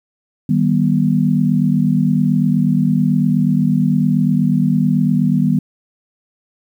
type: chord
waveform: sine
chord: Eb augmented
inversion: none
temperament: just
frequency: 155.56 / 194.45 / 243.1 Hz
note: Eb3 / G3 / B3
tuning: 0 / -14 / -27 cents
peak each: -16 dBFS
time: 0.49-5.59 s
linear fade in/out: 5 ms
effects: 8-bit